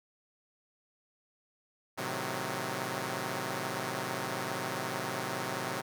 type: chord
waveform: 5% pulse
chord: A diminished seventh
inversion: none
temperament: equal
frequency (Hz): 110 / 130.81 / 155.56 / 185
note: A2 / C3 / Eb3 / Gb3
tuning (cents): 0 / 0 / 0 / 0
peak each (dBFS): -30 / -26 / -30 / -27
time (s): 1.97-5.82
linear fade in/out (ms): 20
effects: none